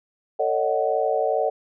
sine chord, D# half-diminished seventh, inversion second, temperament just, 448 / 560 / 622.3 / 746.7 Hz, A4 / C#5 / D#5 / F#5, +31 / +18 / 0 / +16 cents, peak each -25 dBFS, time 0.39-1.5 s, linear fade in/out 10 ms, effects none

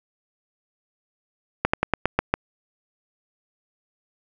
slowing click train, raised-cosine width 0.5 ms, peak -3 dBFS, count 7, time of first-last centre 1.65-2.34 s, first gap 85 ms, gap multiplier 1.12, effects none

